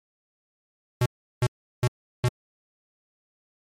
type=tone bursts; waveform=square; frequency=123.2 Hz; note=B2; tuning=4 cents flat; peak=-19 dBFS; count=4; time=1.01-2.286 s; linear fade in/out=5 ms; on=49 ms; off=360 ms; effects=MP3 64 kbps